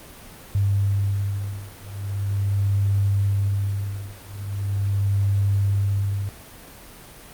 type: beating tone pair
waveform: sine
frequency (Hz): 99.3 / 99.71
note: G2 / G2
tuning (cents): +23 / +30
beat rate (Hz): 0.41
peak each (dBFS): -23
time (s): 0.55-6.29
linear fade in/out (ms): 0
effects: pink hiss -43 dBFS RMS until 7.33 s + Opus 32 kbps